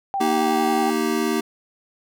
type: tone with vibrato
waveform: sine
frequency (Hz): 778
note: G5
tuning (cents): -13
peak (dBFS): -21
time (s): 0.14-0.9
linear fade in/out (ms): 0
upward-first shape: triangle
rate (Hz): 11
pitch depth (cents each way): 46
type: chord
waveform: square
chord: Eb major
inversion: second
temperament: just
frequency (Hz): 233.3 / 311.1 / 388.9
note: Bb3 / Eb4 / G4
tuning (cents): +2 / 0 / -14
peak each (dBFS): -25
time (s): 0.2-1.41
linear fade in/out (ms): 10
effects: none